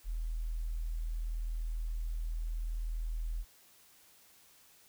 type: tone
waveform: sine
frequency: 40.37 Hz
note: E1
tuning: 35 cents flat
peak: -33 dBFS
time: 0.04-3.45 s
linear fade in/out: 50 ms
effects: white hiss -62 dBFS RMS until 4.88 s